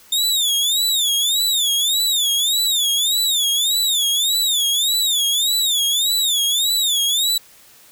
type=tone with vibrato; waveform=sawtooth; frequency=3600 Hz; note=A7; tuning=39 cents sharp; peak=-13 dBFS; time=0.12-7.38 s; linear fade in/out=5 ms; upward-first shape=sine; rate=1.7 Hz; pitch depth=170 cents each way; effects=white hiss -48 dBFS RMS until 7.91 s